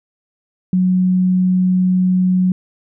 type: tone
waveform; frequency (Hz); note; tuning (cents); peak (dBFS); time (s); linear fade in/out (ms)
sine; 183.8; F#3; -11; -11; 0.73-2.52; 2
effects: none